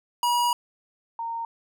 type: tone pair in turn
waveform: square / sine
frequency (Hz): 963 / 921.2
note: B5 / A#5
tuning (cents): -44 / -21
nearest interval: minor second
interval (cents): 77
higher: first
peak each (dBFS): -21 / -28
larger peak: first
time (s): 0.23-0.53 / 1.19-1.45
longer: first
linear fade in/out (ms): 2
effects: none